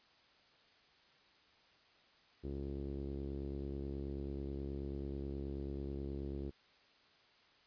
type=tone with low-pass filter; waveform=sawtooth; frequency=69.3 Hz; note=C#2; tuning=in tune; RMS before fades=-42 dBFS; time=2.43-6.51 s; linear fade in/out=20 ms; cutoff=370 Hz; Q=3.5; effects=white hiss -67 dBFS RMS until 7.66 s + resampled to 11025 Hz